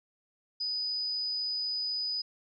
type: tone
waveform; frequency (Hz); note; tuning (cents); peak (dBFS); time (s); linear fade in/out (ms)
sine; 4978; D#8; 0; -30; 0.6-2.22; 10
effects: none